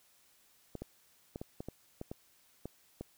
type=clicks; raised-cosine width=2 ms; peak=-27 dBFS; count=10; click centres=0.753 / 0.82 / 1.359 / 1.415 / 1.605 / 1.686 / 2.014 / 2.115 / 2.656 / 3.01 s; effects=white hiss -67 dBFS RMS until 3.17 s